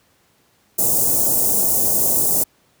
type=band-stop noise; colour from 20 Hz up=white; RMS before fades=-17 dBFS; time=0.78-2.44 s; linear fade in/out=10 ms; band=730 to 7200 Hz; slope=24 dB/octave; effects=pink hiss -59 dBFS RMS until 2.8 s + high-pass 80 Hz 12 dB/octave